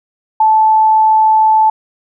sine tone, 873 Hz, A5, 14 cents flat, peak -6 dBFS, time 0.4-1.7 s, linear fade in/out 5 ms, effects none

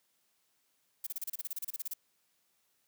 violet noise bursts, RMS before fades -37 dBFS, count 16, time 1.04-1.937 s, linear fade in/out 5 ms, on 27 ms, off 31 ms, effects white hiss -75 dBFS RMS until 2.87 s + high-pass 100 Hz 12 dB/octave

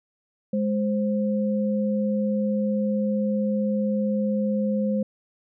sine tone pair together, 207.7 / 523.3 Hz, G#3 / C5, 0 / 0 cents, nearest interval octave + major third, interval 1600 cents, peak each -22 / -27 dBFS, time 0.53-5.03 s, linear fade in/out 5 ms, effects none

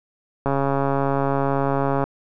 click train, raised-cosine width 1 ms, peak -8 dBFS, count 219, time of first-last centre 0.46-2.04 s, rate 138 Hz, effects none

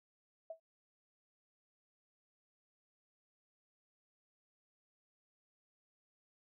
sine tone with exponential decay, 650 Hz, E5, 24 cents flat, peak -39 dBFS, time 0.5-0.6 s, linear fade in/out 5 ms, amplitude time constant 21 ms, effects none

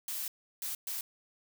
blue noise bursts at uneven times, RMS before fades -37 dBFS, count 3, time 0.08-0.28 / 0.62-0.75 / 0.87-1.01 s, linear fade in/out 2 ms, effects none

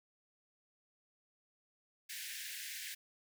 pink high-pass noise, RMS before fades -45 dBFS, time 2.09-2.95 s, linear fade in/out 10 ms, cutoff 1600 Hz, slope 96 dB/octave, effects none

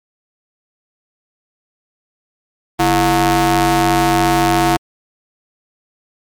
sawtooth ring-modulated tone, 191.2 Hz, G3, 43 cents flat, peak -4 dBFS, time 2.79-4.77 s, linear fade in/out 10 ms, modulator 525 Hz, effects MP3 96 kbps

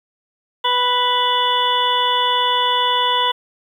harmonic tone, 493.9 Hz, B4, in tune, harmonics 1 / 2 / 3 / 4 / 6 / 7, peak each -26 / -17 / -29 / -28 / -22 / -21 dBFS, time 0.64-3.32 s, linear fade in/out 10 ms, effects 8-bit

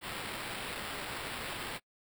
white noise with sample-and-hold, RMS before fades -40 dBFS, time 0.01-1.8 s, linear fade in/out 50 ms, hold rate 6300 Hz, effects noise-tail reverb RT60 0.1 s tail -24 dB re dry

